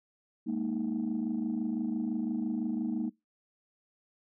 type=chord; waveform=sine; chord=Ab suspended second; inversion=none; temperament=just; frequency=207.7 / 233.6 / 311.5 Hz; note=Ab3 / Bb3 / Eb4; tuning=0 / +4 / +2 cents; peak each=-34 / -31 / -34 dBFS; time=0.46-3.1 s; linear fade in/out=20 ms; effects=noise-tail reverb RT60 0.2 s tail -23 dB re dry + tanh soft clip ceiling -24 dBFS